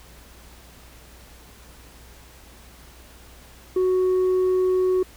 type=tone with tanh clipping; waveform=sine; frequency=370 Hz; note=F#4; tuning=in tune; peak=-18 dBFS; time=3.76-5.03 s; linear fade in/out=5 ms; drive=2 dB; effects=added 60 Hz sine -48 dBFS peak until 5.16 s + pink hiss -49 dBFS RMS until 5.16 s